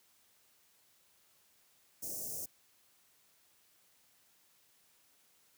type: band-stop noise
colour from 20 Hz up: white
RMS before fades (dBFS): -41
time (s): 2.02-2.46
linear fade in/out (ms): 10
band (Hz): 690 to 5500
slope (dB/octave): 48
effects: white hiss -69 dBFS RMS until 5.57 s + high-pass 60 Hz 12 dB/octave